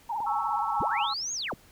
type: tone with vibrato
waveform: sine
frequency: 876 Hz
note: A5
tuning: 8 cents flat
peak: -28 dBFS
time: 0.09-1.07 s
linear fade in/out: 10 ms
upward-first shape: triangle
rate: 17 Hz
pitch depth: 160 cents each way
type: click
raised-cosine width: 1 ms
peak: -30 dBFS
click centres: 0.204 s
type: chord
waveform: sine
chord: C# minor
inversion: second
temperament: equal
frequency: 830.6 / 1108.7 / 1318.5 Hz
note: G#5 / C#6 / E6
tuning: 0 / 0 / 0 cents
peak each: -34 / -33 / -32 dBFS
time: 0.26-1.14 s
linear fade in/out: 10 ms
type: linear two-way sweep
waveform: sine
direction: up then down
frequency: 42 to 6750 to 42 Hz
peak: -30 dBFS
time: 0.8-1.54 s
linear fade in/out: 0 ms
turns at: 1.33 s
effects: pink hiss -57 dBFS RMS until 1.71 s